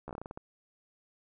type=slowing click train; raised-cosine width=1 ms; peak=-27 dBFS; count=10; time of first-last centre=0.08-0.375 s; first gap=13 ms; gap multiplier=1.22; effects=none